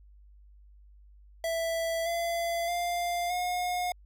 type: tone with pitch steps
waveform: square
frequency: 661 / 679.6 / 698.7 / 718.3 Hz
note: E5 / F5 / F5 / F5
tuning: +5 / -47 / +1 / +48 cents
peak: -29 dBFS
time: 1.44-3.92 s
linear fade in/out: 2 ms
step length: 620 ms
effects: added 50 Hz sine -52 dBFS peak until 4.05 s